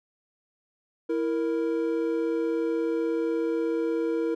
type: tone pair together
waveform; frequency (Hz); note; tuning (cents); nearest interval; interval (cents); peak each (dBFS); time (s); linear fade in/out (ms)
triangle; 329.7 / 466.2; E4 / A#4; 0 / 0; tritone; 600; -25; 1.09-4.35; 10
effects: none